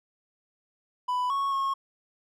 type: tone with pitch steps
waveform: triangle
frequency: 994 / 1105 / 1089 Hz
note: B5 / C#6 / C#6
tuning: +11 / -6 / -31 cents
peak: -23 dBFS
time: 1.08-1.74 s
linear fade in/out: 10 ms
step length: 220 ms
effects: none